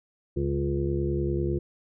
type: harmonic tone with a mistuned harmonic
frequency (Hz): 70.1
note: C#2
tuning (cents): +20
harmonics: 1 / 2 / 3 / 5 / 6 / 7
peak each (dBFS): -30 / -30 / -35 / -28 / -37 / -39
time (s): 0.36-1.59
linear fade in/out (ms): 10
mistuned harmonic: 1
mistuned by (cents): +46
effects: none